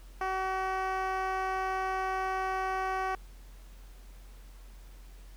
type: tone with band-pass filter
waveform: 10% pulse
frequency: 378.5 Hz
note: F#4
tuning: 39 cents sharp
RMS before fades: -32 dBFS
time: 0.21-3.15 s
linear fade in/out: 2 ms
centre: 790 Hz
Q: 1.1
effects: added 44 Hz sine -47 dBFS peak until 5.36 s + pink hiss -60 dBFS RMS until 5.36 s